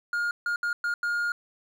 triangle tone bursts at uneven times, 1420 Hz, F6, 28 cents sharp, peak -23 dBFS, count 5, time 0.13-0.31 / 0.46-0.56 / 0.63-0.73 / 0.84-0.94 / 1.03-1.32 s, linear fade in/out 2 ms, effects none

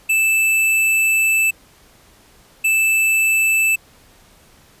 square tone pair in turn, 2637 / 2637 Hz, E7 / E7, 0 / 0 cents, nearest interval unison, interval 0 cents, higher neither, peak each -14 dBFS, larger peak neither, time 0.09-1.51 / 2.64-3.76 s, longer first, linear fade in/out 10 ms, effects pink hiss -50 dBFS RMS until 4.8 s + resampled to 32000 Hz

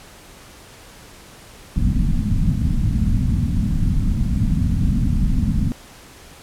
pink low-pass noise, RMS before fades -18 dBFS, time 1.76-5.72 s, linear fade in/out 0 ms, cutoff 250 Hz, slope 48 dB/octave, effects pink hiss -43 dBFS RMS until 6.42 s + low-pass 12000 Hz 12 dB/octave

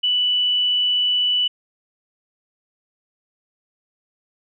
sine tone, 2968 Hz, F#7, 5 cents sharp, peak -16 dBFS, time 0.03-1.48 s, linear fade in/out 10 ms, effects none

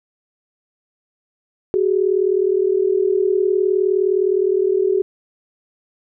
sine tone pair together, 375.8 / 415.3 Hz, F#4 / G#4, +27 / 0 cents, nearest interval major second, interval 173 cents, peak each -16 / -18 dBFS, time 1.74-5.02 s, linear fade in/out 0 ms, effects none

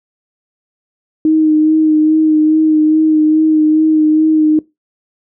sine tone with vibrato, 311.1 Hz, D#4, in tune, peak -7 dBFS, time 1.25-4.59 s, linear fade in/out 2 ms, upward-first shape sine, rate 2.4 Hz, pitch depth 22 cents each way, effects noise-tail reverb RT60 0.2 s tail -21 dB re dry

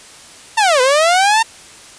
sawtooth linear two-way sweep, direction down then up, 919 to 493.5 to 919 Hz, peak -6 dBFS, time 0.57-1.43 s, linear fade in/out 10 ms, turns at 0.81 s, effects white hiss -39 dBFS RMS until 1.98 s + resampled to 22050 Hz

